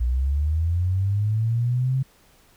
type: linear sweep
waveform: sine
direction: up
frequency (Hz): 58.27 to 134.3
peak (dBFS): -19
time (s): 0-2.03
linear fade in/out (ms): 10
effects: pink hiss -57 dBFS RMS until 2.56 s